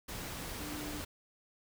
sine tone in noise, 298.1 Hz, D4, 26 cents sharp, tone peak -43 dBFS, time 0.59-1.01 s, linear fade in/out 10 ms, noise pink, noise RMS -42 dBFS, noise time 0.08-1.05 s, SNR -4 dB, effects none

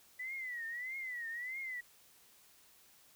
sine tone with vibrato, 1975.5 Hz, B6, in tune, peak -39 dBFS, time 0.19-1.81 s, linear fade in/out 10 ms, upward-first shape triangle, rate 1.6 Hz, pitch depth 160 cents each way, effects white hiss -64 dBFS RMS until 3.15 s

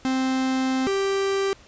45% pulse tone pair in turn, 261.6 / 391.7 Hz, C4 / G4, 0 / -1 cents, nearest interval perfect fifth, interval 699 cents, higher second, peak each -21 dBFS, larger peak neither, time 0.05-0.87 / 0.87-1.53 s, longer first, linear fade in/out 0 ms, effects pink hiss -51 dBFS RMS until 1.67 s + resampled to 16000 Hz

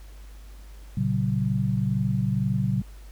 sine chord, F# major, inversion first, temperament equal with one note detuned, 116.54 / 138.59 / 189.43 Hz, A#2 / C#3 / F#3, 0 / 0 / +41 cents, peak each -26 dBFS, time 0.97-2.82 s, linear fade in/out 5 ms, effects added 50 Hz sine -41 dBFS peak until 3.11 s + pink hiss -55 dBFS RMS until 3.11 s

